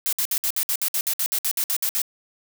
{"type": "noise bursts", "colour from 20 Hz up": "blue", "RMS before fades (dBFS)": -23, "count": 16, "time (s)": [0.06, 2.017], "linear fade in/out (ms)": 0, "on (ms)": 67, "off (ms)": 59, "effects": []}